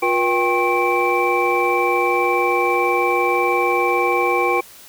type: tone cluster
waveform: sine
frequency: 355.5 / 481.8 / 790 / 1078 / 2328 Hz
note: F4 / B4 / G5 / C#6 / D7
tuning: +31 / -43 / +13 / -49 / -16 cents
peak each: -21 dBFS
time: 0.02-4.61 s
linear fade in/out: 10 ms
effects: tanh soft clip ceiling -6 dBFS + white hiss -43 dBFS RMS until 4.88 s